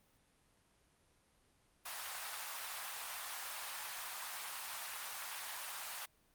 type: high-pass noise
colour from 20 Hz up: pink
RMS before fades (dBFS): -44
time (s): 1.85-6.06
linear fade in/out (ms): 10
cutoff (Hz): 810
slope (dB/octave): 24
effects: pink hiss -72 dBFS RMS until 6.34 s + Opus 32 kbps